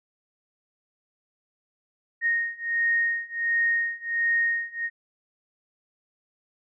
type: beating tone pair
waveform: sine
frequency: 1858 / 1859.4 Hz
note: A#6 / A#6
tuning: -6 / -5 cents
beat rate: 1.4 Hz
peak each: -26 / -25 dBFS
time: 2.21-4.9 s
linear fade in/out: 50 ms
effects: none